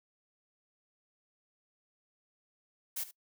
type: noise with echo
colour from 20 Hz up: blue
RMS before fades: -36 dBFS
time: 2.96-3.04 s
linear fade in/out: 10 ms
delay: 73 ms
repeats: 1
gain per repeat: -15 dB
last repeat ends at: 3.113 s
effects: noise-tail reverb RT60 0.1 s tail -22 dB re dry